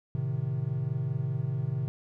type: chord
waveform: triangle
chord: A diminished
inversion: none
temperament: equal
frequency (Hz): 110 / 130.81 / 155.56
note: A2 / C3 / Eb3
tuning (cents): 0 / 0 / 0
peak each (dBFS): -33 / -28 / -32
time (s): 0.15-1.88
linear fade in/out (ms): 0
effects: none